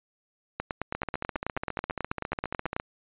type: two click trains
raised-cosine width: 0.5 ms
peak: -14 / -16 dBFS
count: 21 / 28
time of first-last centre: 0.6-2.765 / 0.95-2.799 s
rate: 9.24 / 14.6 Hz
effects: resampled to 8000 Hz